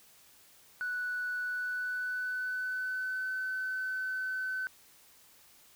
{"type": "tone with pitch glide", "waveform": "sine", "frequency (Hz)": [1480, 1519], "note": ["F#6", "F#6"], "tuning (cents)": [0, 45], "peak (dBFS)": -31, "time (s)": [0.81, 4.67], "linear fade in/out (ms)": 0, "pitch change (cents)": 45, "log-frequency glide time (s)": [1.41, 3.32], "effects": ["tanh soft clip ceiling -28 dBFS", "white hiss -60 dBFS RMS until 5.75 s"]}